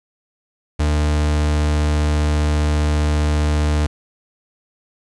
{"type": "tone", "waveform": "40% pulse", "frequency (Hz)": 75, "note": "D2", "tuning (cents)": 37, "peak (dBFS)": -14, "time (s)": [0.79, 3.87], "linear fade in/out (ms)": 10, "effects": ["resampled to 22050 Hz", "8-bit"]}